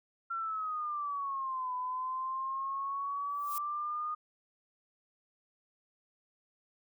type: exponential two-way sweep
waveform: sine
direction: down then up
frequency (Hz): 1368 to 1000 to 1230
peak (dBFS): -33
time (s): 0.3-4.15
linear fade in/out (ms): 10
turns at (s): 1.74
type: noise with exponential growth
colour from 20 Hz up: violet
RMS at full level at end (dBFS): -37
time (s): 3.29-3.58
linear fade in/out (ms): 2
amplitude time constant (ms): 61
effects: none